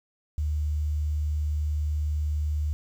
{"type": "tone with quantisation", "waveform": "sine", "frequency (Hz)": 75.3, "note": "D2", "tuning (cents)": 44, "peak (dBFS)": -24, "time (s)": [0.38, 2.73], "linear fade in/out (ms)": 0, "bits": 9, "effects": []}